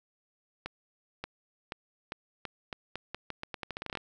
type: accelerating click train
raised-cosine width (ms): 0.3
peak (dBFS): -20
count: 20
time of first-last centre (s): 0.66-3.973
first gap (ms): 580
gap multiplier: 0.83
effects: none